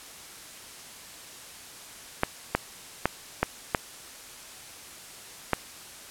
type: clicks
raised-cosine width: 0.5 ms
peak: -6 dBFS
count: 6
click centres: 2.234 / 2.55 / 3.056 / 3.43 / 3.748 / 5.533 s
effects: white hiss -45 dBFS RMS until 6.1 s + low-pass 11000 Hz 12 dB/octave